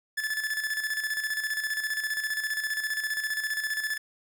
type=tone with tremolo; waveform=45% pulse; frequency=1736 Hz; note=A6; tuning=24 cents flat; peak=-26 dBFS; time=0.17-3.98 s; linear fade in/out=10 ms; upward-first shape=square; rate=15 Hz; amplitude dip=55%; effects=none